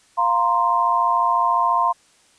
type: chord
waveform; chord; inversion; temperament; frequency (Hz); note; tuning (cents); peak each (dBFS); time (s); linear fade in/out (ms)
sine; F suspended fourth; none; equal; 698.5 / 932.3 / 1046.5; F5 / Bb5 / C6; 0 / 0 / 0; -23 / -20 / -18; 0.17-1.93; 20
effects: white hiss -56 dBFS RMS until 2.38 s + resampled to 22050 Hz